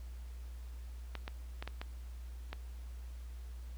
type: clicks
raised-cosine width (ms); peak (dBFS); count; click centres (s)
0.3; -25; 6; 1.153 / 1.279 / 1.625 / 1.676 / 1.815 / 2.53
effects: added 60 Hz sine -43 dBFS peak until 3.77 s + pink hiss -63 dBFS RMS until 3.77 s